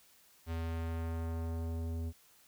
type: tone with low-pass filter sweep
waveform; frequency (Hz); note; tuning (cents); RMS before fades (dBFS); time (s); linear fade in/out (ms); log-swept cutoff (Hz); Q
square; 82.41; E2; 0; -37; 0.46-2.13; 50; 4700 to 360; 0.7
effects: white hiss -64 dBFS RMS until 2.47 s